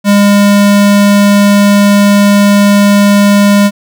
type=tone; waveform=square; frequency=202.8 Hz; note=G#3; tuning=41 cents flat; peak=-4 dBFS; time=0.04-3.71 s; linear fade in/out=50 ms; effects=none